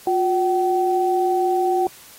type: tone pair together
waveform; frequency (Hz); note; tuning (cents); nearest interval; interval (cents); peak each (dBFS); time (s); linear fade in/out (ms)
sine; 358.2 / 761; F4 / F#5; +44 / +48; octave + minor second; 1304; -19; 0.07-1.87; 2
effects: white hiss -45 dBFS RMS until 2.18 s + AAC 48 kbps